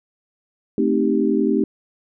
sine chord, A half-diminished seventh, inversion none, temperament equal with one note detuned, 220 / 260.6 / 311.1 / 392 Hz, A3 / C4 / Eb4 / G4, 0 / -7 / 0 / 0 cents, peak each -21 dBFS, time 0.78-1.64 s, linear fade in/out 2 ms, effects none

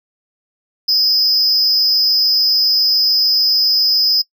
triangle tone with amplitude modulation, 5060 Hz, D#8, 28 cents sharp, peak -6 dBFS, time 0.88-4.22 s, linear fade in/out 10 ms, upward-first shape sine, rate 273 Hz, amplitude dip 85%, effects noise-tail reverb RT60 0.1 s tail -21 dB re dry

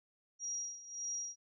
sine tone with tremolo, 5710 Hz, F8, 37 cents sharp, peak -36 dBFS, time 0.39-1.36 s, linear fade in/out 50 ms, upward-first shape sine, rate 1.7 Hz, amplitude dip 80%, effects none

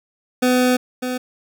25% pulse tone pair in turn, 251.3 / 252.2 Hz, B3 / B3, +30 / +36 cents, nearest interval unison, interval 6 cents, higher second, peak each -10 / -18 dBFS, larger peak first, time 0.42-0.77 / 1.02-1.18 s, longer first, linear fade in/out 10 ms, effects none

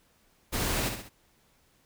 pink noise with echo, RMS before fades -30 dBFS, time 0.52-0.9 s, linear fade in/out 20 ms, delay 65 ms, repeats 3, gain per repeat -6 dB, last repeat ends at 1.095 s, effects pink hiss -66 dBFS RMS until 1.85 s

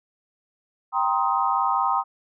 sine chord, C minor seventh, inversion second, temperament just, 784.9 / 941.9 / 1046.5 / 1255.8 Hz, G5 / Bb5 / C6 / Eb6, +2 / +18 / 0 / +16 cents, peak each -25 dBFS, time 0.92-2.04 s, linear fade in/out 50 ms, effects none

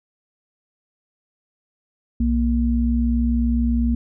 sine tone pair together, 62.2 / 234.8 Hz, B1 / A#3, +13 / +13 cents, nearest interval octave + major seventh, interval 2300 cents, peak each -19 dBFS, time 2.2-3.95 s, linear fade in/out 5 ms, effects none

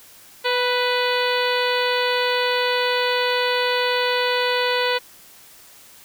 harmonic tone with a mistuned harmonic, 495.4 Hz, B4, 5 cents sharp, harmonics 1 / 2 / 3 / 4 / 5 / 6 / 7 / 8 / 9, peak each -22 / -25 / -27 / -28 / -29 / -30 / -30 / -31 / -32 dBFS, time 0.44-4.99 s, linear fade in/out 20 ms, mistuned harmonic 2, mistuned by -22 cents, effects white hiss -47 dBFS RMS until 6.04 s

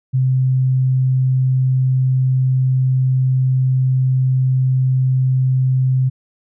sine tone, 130 Hz, C3, 11 cents flat, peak -12 dBFS, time 0.13-6.1 s, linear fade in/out 20 ms, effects none

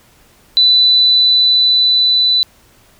sine tone with level ramp, 3987 Hz, B7, 16 cents sharp, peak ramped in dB -6 to -9 dBFS, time 0.57-2.43 s, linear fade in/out 0 ms, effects pink hiss -49 dBFS RMS until 2.99 s

